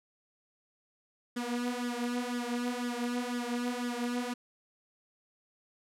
sawtooth tone with flanger, 243 Hz, B3, 28 cents flat, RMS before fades -34 dBFS, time 1.36-4.34 s, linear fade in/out 10 ms, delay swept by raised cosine 0.58 to 4.88 ms, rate 2 Hz, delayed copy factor +0.75, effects low-pass 11000 Hz 12 dB/octave

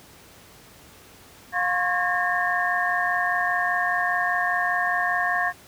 sine tone cluster, 710 / 1053 / 1098 / 1635 / 1817 Hz, F5 / C6 / C#6 / G#6 / A#6, +28 / +11 / -17 / -28 / -45 cents, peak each -26 / -34 / -29 / -27 / -25 dBFS, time 1.52-5.53 s, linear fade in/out 50 ms, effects pink hiss -49 dBFS RMS until 5.67 s + high-pass 60 Hz 12 dB/octave

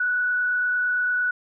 sine tone with frequency modulation, 1476 Hz, F#6, 5 cents flat, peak -20 dBFS, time 0-1.31 s, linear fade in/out 5 ms, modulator 28.8 Hz, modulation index 0.52, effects none

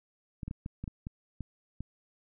clicks, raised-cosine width 5 ms, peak -25 dBFS, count 9, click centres 0.432 / 0.48 / 0.511 / 0.661 / 0.84 / 0.878 / 1.069 / 1.407 / 1.806 s, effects none

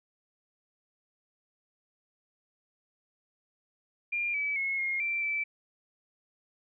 sine tone with pitch steps, 2400 / 2294 / 2175 / 2142 / 2348 / 2322 Hz, D7 / D7 / C#7 / C7 / D7 / D7, +37 / -41 / -33 / +40 / -1 / -20 cents, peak -28 dBFS, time 4.12-5.44 s, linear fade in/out 10 ms, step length 220 ms, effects none

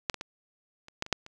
clicks, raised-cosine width 0.2 ms, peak -9 / -19 / -19 / -30 / -13 / -25 / -7 / -28 dBFS, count 8, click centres 0.098 / 0.143 / 0.211 / 0.884 / 1.024 / 1.064 / 1.127 / 1.264 s, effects none

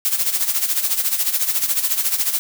blue noise with tremolo, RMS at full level -17 dBFS, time 0.05-2.39 s, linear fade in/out 0 ms, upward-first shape sine, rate 14 Hz, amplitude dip 70%, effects none

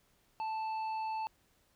harmonic tone, 880 Hz, A5, in tune, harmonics 1 / 3 / 5, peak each -34 / -49 / -56 dBFS, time 0.4-1.27 s, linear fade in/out 0 ms, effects pink hiss -71 dBFS RMS until 1.75 s

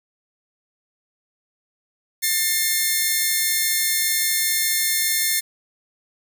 5% pulse tone pair together, 1790 / 2131 Hz, A6 / C7, +29 / +31 cents, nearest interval minor third, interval 302 cents, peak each -11 dBFS, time 2.22-5.41 s, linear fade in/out 20 ms, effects none

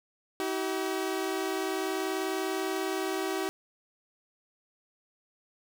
sawtooth tone pair together, 320.9 / 381.4 Hz, E4 / G4, -46 / -47 cents, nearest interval minor third, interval 299 cents, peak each -30 / -27 dBFS, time 0.4-3.49 s, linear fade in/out 0 ms, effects none

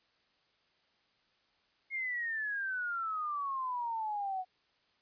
sine exponential sweep, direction down, 2163 to 732 Hz, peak -33 dBFS, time 1.9-4.45 s, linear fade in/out 50 ms, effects white hiss -72 dBFS RMS until 5.01 s + resampled to 11025 Hz

